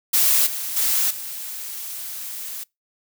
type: noise with level steps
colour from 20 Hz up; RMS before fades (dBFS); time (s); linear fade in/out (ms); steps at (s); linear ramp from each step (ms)
blue; -17 / -28 / -20 / -32; 0.13-2.64; 10; 0.46 / 0.76 / 1.1; 10
effects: noise-tail reverb RT60 0.2 s tail -25 dB re dry